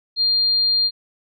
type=tone; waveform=sine; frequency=4200 Hz; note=C8; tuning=6 cents sharp; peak=-15 dBFS; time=0.16-0.91 s; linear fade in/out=50 ms; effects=none